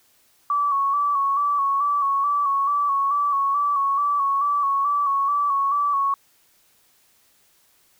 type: tone with vibrato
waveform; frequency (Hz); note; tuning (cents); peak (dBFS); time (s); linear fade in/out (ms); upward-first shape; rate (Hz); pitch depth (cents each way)
sine; 1131; C#6; +34; -18; 0.5-6.14; 2; square; 2.3; 38
effects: white hiss -60 dBFS RMS until 7.99 s